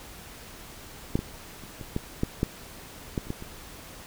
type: clicks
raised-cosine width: 3 ms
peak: -10 / -17 / -28 / -25 / -14 / -11 / -10 / -14 / -30 / -17 / -26 dBFS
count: 11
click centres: 1.155 / 1.191 / 1.637 / 1.812 / 1.964 / 2.234 / 2.431 / 3.178 / 3.27 / 3.304 / 3.424 s
effects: pink hiss -45 dBFS RMS until 4.06 s